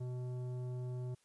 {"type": "tone with tanh clipping", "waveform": "triangle", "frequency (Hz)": 125.1, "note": "B2", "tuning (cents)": 23, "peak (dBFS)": -40, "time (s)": [0, 1.15], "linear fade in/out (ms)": 10, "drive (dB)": 16, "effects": ["white hiss -73 dBFS RMS until 1.24 s", "resampled to 24000 Hz"]}